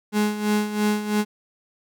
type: tone with tremolo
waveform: 35% pulse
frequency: 210 Hz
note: G#3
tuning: 19 cents sharp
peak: -16 dBFS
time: 0.12-1.25 s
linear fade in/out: 50 ms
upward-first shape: sine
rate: 3 Hz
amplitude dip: 70%
effects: none